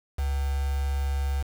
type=tone with quantisation; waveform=sine; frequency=69.3 Hz; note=C#2; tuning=in tune; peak=-24 dBFS; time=0.18-1.43 s; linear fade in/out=10 ms; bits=6; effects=none

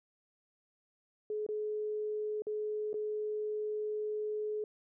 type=tone with dropouts; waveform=sine; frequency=425 Hz; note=G#4; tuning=40 cents sharp; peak=-33 dBFS; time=1.3-4.64 s; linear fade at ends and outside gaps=2 ms; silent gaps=1.465-1.488 / 2.421-2.468 / 2.931-2.941 s; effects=none

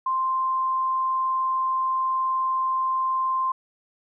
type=tone; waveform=sine; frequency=1046.5 Hz; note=C6; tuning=in tune; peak=-21 dBFS; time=0.06-3.52 s; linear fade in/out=5 ms; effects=none

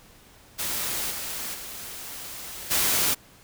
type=noise with level steps; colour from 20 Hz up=white; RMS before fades=-29 / -33 / -38 / -23 dBFS; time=0.58-3.15 s; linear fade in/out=20 ms; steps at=1.1 / 1.53 / 2.7 s; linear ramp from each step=20 ms; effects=pink hiss -53 dBFS RMS until 3.43 s

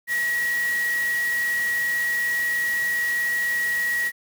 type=tone in noise; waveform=sine; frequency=1911 Hz; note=A#6; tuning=43 cents sharp; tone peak=-21 dBFS; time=0.07-4.12 s; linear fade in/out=50 ms; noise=white; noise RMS=-35 dBFS; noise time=0.07-4.12 s; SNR=+11 dB; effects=none

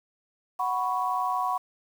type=chord; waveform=sine; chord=F# suspended fourth; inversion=none; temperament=equal; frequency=740 / 987.8 / 1108.7 Hz; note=F#5 / B5 / C#6; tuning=0 / 0 / 0 cents; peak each=-29 dBFS; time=0.59-1.58 s; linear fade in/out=10 ms; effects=8-bit

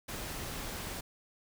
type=noise; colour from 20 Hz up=pink; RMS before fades=-40 dBFS; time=0.08-1.01 s; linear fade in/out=10 ms; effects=none

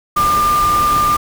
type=tone in noise; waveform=sine; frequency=1198 Hz; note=D6; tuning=34 cents sharp; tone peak=-11 dBFS; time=0.16-1.17 s; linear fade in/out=10 ms; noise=pink; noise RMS=-23 dBFS; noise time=0.16-1.17 s; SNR=+9 dB; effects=none

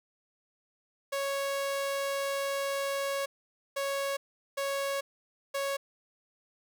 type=tone bursts at uneven times; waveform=sawtooth; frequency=554 Hz; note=C#5; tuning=1 cent flat; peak=-26 dBFS; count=4; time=1.12-3.26 / 3.76-4.17 / 4.57-5.01 / 5.54-5.77 s; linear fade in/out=10 ms; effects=none

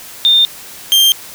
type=tone pair in turn; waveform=sine / 40% pulse; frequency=3621 / 3174 Hz; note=A7 / G7; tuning=+49 / +21 cents; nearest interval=major second; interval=228 cents; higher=first; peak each=-6 dBFS; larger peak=neither; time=0.25-0.45 / 0.92-1.12 s; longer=neither; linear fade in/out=0 ms; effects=white hiss -33 dBFS RMS until 1.34 s

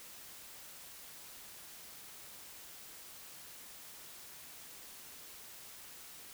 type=silence; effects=white hiss -52 dBFS RMS until 6.33 s

